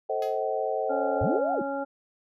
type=chord; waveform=sine; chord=A diminished seventh; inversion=none; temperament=just; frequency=440 / 528 / 633.6 / 760.3 Hz; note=A4 / C5 / Eb5 / Gb5; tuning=0 / +16 / +31 / +47 cents; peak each=-31 dBFS; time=0.09-1.39 s; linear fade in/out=10 ms
type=tone with exponential decay; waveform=5% pulse; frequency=421.2 Hz; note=G#4; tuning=24 cents sharp; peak=-28 dBFS; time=0.22-0.44 s; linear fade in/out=2 ms; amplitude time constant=47 ms
type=harmonic tone; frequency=277.2 Hz; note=C#4; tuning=in tune; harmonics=1 / 2 / 3 / 5; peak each=-34 / -31 / -34 / -38 dBFS; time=0.89-1.85 s; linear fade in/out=20 ms
type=linear two-way sweep; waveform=sine; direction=up then down; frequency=63.1 to 784 to 191.2 Hz; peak=-25 dBFS; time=1.21-1.62 s; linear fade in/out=5 ms; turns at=1.53 s
effects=none